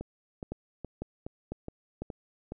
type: two click trains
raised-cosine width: 2 ms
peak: -22 / -24 dBFS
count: 4 / 7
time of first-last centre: 0.52-2.02 / 0.01-2.52 s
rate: 2 / 2.39 Hz
effects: none